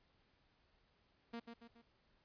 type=tone with echo; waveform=sawtooth; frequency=233.1 Hz; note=A#3; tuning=in tune; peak=-40 dBFS; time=1.33-1.4 s; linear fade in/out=10 ms; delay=140 ms; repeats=3; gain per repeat=-6 dB; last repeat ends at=1.82 s; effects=pink hiss -75 dBFS RMS until 2.24 s + resampled to 11025 Hz